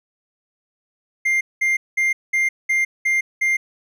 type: tone bursts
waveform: triangle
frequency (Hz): 2100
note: C7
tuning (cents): +6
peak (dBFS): -14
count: 7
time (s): 1.25-3.57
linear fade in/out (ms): 10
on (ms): 160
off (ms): 200
effects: none